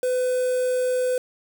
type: tone with quantisation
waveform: triangle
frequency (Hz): 504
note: B4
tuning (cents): +35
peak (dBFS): -18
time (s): 0.03-1.18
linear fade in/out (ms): 2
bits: 6
effects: none